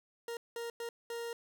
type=tone bursts at uneven times; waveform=40% pulse; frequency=467.4 Hz; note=A#4; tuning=5 cents sharp; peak=-37 dBFS; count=4; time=0.28-0.37 / 0.56-0.7 / 0.8-0.89 / 1.1-1.33 s; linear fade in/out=2 ms; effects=none